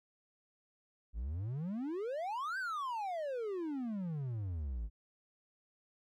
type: exponential two-way sweep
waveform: triangle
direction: up then down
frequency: 49.93 to 1600 to 49.93 Hz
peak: -34 dBFS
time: 1.13-4.9 s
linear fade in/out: 50 ms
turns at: 2.58 s
effects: none